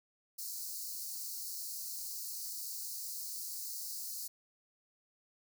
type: high-pass noise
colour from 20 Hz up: white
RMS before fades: -42 dBFS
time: 0.38-4.28 s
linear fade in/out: 10 ms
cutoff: 4200 Hz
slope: 96 dB/octave
effects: none